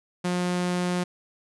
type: tone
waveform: sawtooth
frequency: 178.6 Hz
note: F3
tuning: 39 cents sharp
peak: -20 dBFS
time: 0.24-1.04 s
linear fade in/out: 10 ms
effects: resampled to 24000 Hz